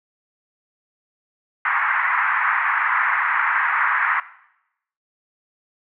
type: band-pass noise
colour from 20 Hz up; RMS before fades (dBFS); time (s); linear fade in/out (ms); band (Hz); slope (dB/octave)
white; -20; 1.65-4.2; 2; 920 to 2000; 48
effects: noise-tail reverb RT60 0.8 s tail -17 dB re dry